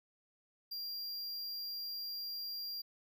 square tone, 4766 Hz, D8, 25 cents sharp, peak -40 dBFS, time 0.71-2.82 s, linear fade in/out 10 ms, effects none

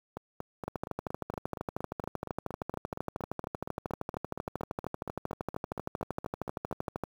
two click trains, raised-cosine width 1 ms, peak -19 / -23 dBFS, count 83 / 29, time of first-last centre 0.68-7.037 / 0.17-6.712 s, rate 12.9 / 4.28 Hz, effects high-pass 60 Hz 12 dB/octave + 8-bit

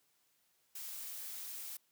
blue noise, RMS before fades -45 dBFS, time 0.75-1.77 s, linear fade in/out 5 ms, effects white hiss -75 dBFS RMS until 1.91 s + high-pass 60 Hz 12 dB/octave

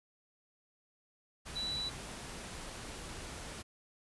sine tone in noise, 3951 Hz, B7, in tune, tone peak -35 dBFS, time 1.55-1.9 s, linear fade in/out 20 ms, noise pink, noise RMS -45 dBFS, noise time 1.45-3.63 s, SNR +7 dB, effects resampled to 24000 Hz

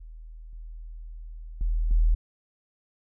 sine tone with level steps, 40.11 Hz, E1, 47 cents flat, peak -40 / -37 / -22 / -17 dBFS, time 0-2.15 s, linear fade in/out 10 ms, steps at 0.53 / 1.61 / 1.91 s, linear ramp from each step 2 ms, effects none

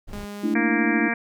brown noise, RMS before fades -36 dBFS, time 0.07-0.26 s, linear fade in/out 20 ms
sawtooth tone, 204.7 Hz, G#3, 25 cents flat, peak -29 dBFS, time 0.13-0.54 s, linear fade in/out 0 ms
sine chord, A suspended fourth, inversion none, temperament equal, 220 / 293.7 / 329.6 Hz, A3 / D4 / E4, 0 / 0 / 0 cents, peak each -25 dBFS, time 0.43-1.09 s, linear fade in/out 10 ms
harmonic tone, 233.1 Hz, A#3, in tune, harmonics 1 / 2 / 3 / 4 / 5 / 6 / 7 / 8 / 9 / 10, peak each -27 / -34 / -32 / -35 / -37 / -38 / -27 / -30 / -33 / -29 dBFS, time 0.55-1.14 s, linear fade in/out 5 ms
effects none

